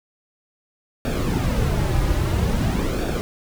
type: noise with flanger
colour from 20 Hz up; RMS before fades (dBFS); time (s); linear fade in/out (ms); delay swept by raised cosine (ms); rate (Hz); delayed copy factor
brown; -21; 1.05-3.21; 0; 0.98 to 4.48; 0.5; -0.6
effects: none